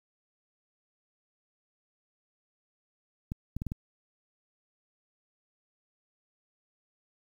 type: clicks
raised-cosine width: 5 ms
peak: -21 dBFS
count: 5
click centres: 3.319 / 3.566 / 3.619 / 3.667 / 3.719 s
effects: 9-bit